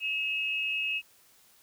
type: tone pair together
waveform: sine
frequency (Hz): 2577 / 2828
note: E7 / F7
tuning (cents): -40 / +21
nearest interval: major second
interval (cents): 161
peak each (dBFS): -29 / -34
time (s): 0-1.02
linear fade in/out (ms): 50
effects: white hiss -61 dBFS RMS until 1.62 s